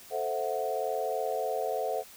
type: chord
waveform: sine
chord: F# half-diminished seventh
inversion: first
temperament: equal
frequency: 440 / 523.3 / 659.3 / 740 Hz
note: A4 / C5 / E5 / F#5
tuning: 0 / 0 / 0 / 0 cents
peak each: -34 dBFS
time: 0.1-2.04 s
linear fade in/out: 50 ms
effects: white hiss -51 dBFS RMS until 2.16 s